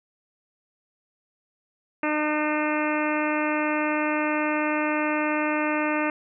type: harmonic tone with a mistuned harmonic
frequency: 303.1 Hz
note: D#4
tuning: 45 cents flat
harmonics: 1 / 2 / 3 / 4 / 5 / 6 / 7 / 8 / 9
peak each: -26 / -29 / -31 / -32 / -33 / -34 / -34 / -35 / -36 dBFS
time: 2.03-6.1 s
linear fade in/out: 2 ms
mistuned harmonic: 9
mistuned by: -33 cents
effects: none